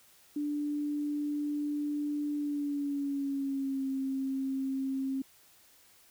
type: tone with pitch glide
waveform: sine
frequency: 293.7 to 267.8 Hz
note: D4 to C4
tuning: 0 to +40 cents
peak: -30 dBFS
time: 0.36-5.22 s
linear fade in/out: 5 ms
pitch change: -160 cents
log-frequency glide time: 2.35-3.88 s
effects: white hiss -61 dBFS RMS until 6.1 s